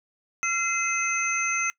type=tone cluster; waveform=sine; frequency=1361 / 2066 / 2562 / 6170 Hz; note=F6 / C7 / E7 / G8; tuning=-45 / -22 / -50 / -28 cents; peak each=-29 dBFS; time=0.43-1.7 s; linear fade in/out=0 ms; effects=noise-tail reverb RT60 0.1 s tail -23 dB re dry